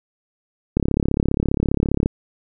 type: click train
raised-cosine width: 3 ms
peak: -5 dBFS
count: 46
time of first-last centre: 0.77-2.059 s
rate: 34.9 Hz
effects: none